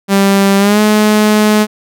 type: tone with pitch glide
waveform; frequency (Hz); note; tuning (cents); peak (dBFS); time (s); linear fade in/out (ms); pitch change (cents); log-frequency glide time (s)
sawtooth; 197 to 212.4; G3 to G#3; +9 to +39; -3; 0.08-1.67; 50; +130; 0.58-0.8
effects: none